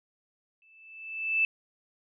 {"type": "tone with exponential growth", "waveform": "sine", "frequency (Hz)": 2637, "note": "E7", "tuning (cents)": 0, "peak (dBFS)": -20, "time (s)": [0.62, 1.45], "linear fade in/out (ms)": 1, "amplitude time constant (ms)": 180, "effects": []}